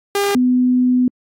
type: tone pair in turn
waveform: sawtooth / sine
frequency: 402.2 / 250.7 Hz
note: G4 / B3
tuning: +44 / +26 cents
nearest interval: minor sixth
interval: 818 cents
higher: first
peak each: -11 dBFS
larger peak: neither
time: 0.15-0.35 / 0.35-1.08 s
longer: second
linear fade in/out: 2 ms
effects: AAC 48 kbps